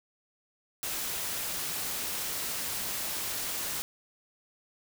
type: noise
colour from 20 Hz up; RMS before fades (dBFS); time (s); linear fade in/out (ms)
white; -34; 0.83-3.82; 0
effects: none